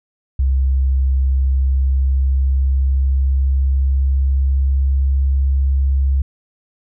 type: tone with pitch glide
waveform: sine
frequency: 66.3 to 67.77 Hz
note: C2 to C#2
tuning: +23 to -39 cents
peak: -12 dBFS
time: 0.39-6.22 s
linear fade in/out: 5 ms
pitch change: +38 cents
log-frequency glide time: 1.16-5.22 s
effects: none